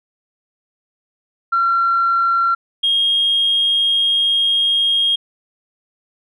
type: tone pair in turn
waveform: sine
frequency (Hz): 1366 / 3249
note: F6 / G#7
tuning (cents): -39 / -39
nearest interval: octave + minor third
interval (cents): 1500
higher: second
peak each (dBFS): -12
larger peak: neither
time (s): 1.52-2.55 / 2.83-5.16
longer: second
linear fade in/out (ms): 10
effects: tanh soft clip ceiling -8 dBFS